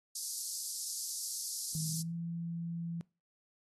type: high-pass noise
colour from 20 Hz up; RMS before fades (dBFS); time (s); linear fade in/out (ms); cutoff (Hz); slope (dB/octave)
pink; -39; 0.15-2.02; 5; 4700; 48
type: tone with pitch glide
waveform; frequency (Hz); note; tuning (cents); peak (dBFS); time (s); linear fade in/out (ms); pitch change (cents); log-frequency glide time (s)
sine; 158.2 to 168.58; D#3 to E3; +29 to +39; -36; 1.75-3.01; 0; +110; 1.89-2.12
effects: noise-tail reverb RT60 0.3 s tail -23 dB re dry + AAC 32 kbps